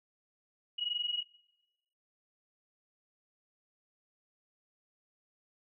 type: tone pair together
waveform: sine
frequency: 2888 / 2910 Hz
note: F#7 / F#7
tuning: -43 / -29 cents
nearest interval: unison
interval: 14 cents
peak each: -36 / -35 dBFS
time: 0.78-1.23 s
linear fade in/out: 10 ms
effects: noise-tail reverb RT60 0.9 s tail -20 dB re dry